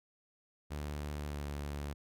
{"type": "tone with pitch glide", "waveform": "sawtooth", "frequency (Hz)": [73.7, 72.22], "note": ["D2", "D2"], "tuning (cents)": [7, -28], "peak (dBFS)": -34, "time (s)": [0.7, 1.94], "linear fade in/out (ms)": 20, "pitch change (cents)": -35, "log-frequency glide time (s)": [1.26, 1.42], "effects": []}